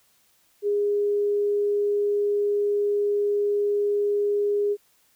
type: tone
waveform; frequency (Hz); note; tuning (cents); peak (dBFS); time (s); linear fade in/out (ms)
sine; 410.1; G#4; -22; -20; 0.62-4.77; 50
effects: white hiss -63 dBFS RMS until 5.15 s